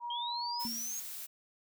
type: tone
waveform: sine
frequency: 954 Hz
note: A#5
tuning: 40 cents sharp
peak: -36 dBFS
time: 0-0.68 s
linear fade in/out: 50 ms
type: linear sweep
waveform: sine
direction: up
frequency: 3136 to 6645 Hz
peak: -37 dBFS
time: 0.1-1 s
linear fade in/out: 5 ms
type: noise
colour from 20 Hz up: blue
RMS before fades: -43 dBFS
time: 0.59-1.27 s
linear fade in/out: 20 ms
type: tone with exponential decay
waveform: sine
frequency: 231.7 Hz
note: A#3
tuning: 10 cents flat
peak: -36 dBFS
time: 0.65-1.06 s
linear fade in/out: 0 ms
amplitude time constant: 88 ms
effects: none